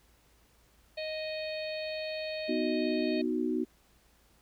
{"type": "harmonic tone", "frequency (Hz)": 623, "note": "D#5", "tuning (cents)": 2, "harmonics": [1, 3, 4, 5, 6, 7], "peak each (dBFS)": [-35, -48, -42, -51, -47, -44], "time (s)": [0.97, 3.22], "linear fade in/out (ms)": 10}
{"type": "chord", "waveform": "sine", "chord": "B major", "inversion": "none", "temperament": "equal", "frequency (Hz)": [246.9, 311.1, 370], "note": ["B3", "D#4", "F#4"], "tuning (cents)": [0, 0, 0], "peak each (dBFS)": [-32, -32, -33], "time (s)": [2.48, 3.65], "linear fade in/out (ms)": 20}
{"effects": ["added 56 Hz sine -66 dBFS peak until 4.41 s", "pink hiss -66 dBFS RMS until 4.41 s"]}